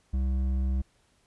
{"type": "tone with hard clipping", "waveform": "sine", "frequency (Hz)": 65.41, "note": "C2", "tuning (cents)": 0, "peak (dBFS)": -26, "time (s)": [0.13, 0.82], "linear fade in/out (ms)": 10, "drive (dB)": 7, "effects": ["pink hiss -67 dBFS RMS until 1.26 s", "resampled to 24000 Hz"]}